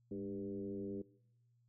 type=tone with frequency modulation; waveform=sine; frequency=301.2 Hz; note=D4; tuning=44 cents sharp; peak=-40 dBFS; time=0.11-1.02 s; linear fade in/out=5 ms; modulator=95.3 Hz; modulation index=1.5; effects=noise-tail reverb RT60 0.8 s tail -22 dB re dry + added 119 Hz sine -70 dBFS peak until 1.68 s